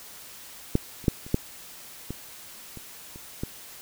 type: clicks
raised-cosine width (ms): 3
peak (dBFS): -7 / -30 / -6 / -28 / -8 / -19 / -27 / -30 / -16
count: 9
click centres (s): 0.754 / 1.042 / 1.082 / 1.265 / 1.344 / 2.106 / 2.773 / 3.159 / 3.435
effects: white hiss -45 dBFS RMS until 3.81 s